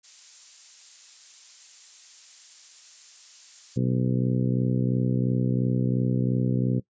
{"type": "noise", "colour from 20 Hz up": "violet", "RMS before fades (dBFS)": -39, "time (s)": [0.03, 3.78], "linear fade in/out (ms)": 20}
{"type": "harmonic tone", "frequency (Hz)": 62.9, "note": "B1", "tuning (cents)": 32, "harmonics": [2, 3, 4, 5, 6, 7, 8], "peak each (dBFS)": [-24, -27, -29, -36, -35, -38, -38], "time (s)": [3.76, 6.8], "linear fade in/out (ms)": 10}
{"effects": ["noise-tail reverb RT60 0.1 s tail -20 dB re dry", "resampled to 16000 Hz"]}